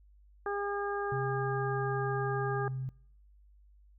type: harmonic tone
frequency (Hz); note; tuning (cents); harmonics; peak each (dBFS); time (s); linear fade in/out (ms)
404.8; G#4; -44; 1 / 2 / 3 / 4; -34 / -37 / -39 / -40; 0.46-2.68; 2
type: tone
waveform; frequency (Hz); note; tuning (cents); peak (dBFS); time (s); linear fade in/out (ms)
sine; 130.81; C3; 0; -33; 1.12-2.89; 0
effects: noise-tail reverb RT60 0.7 s tail -25 dB re dry + added 50 Hz sine -57 dBFS peak until 3.98 s